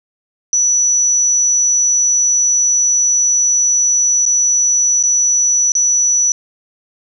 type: tone with dropouts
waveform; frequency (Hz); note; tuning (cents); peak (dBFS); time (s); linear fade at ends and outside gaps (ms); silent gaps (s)
sine; 5920; F#8; 0; -10; 0.53-6.32; 1; 4.254-4.262 / 5.028-5.036 / 5.72-5.752
effects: none